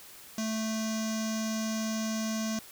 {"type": "tone with low-pass filter", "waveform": "square", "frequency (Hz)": 220, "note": "A3", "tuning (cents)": 0, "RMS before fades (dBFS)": -32, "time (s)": [0.38, 2.59], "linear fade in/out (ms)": 2, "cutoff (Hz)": 6200, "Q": 5.7, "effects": ["white hiss -50 dBFS RMS until 2.71 s"]}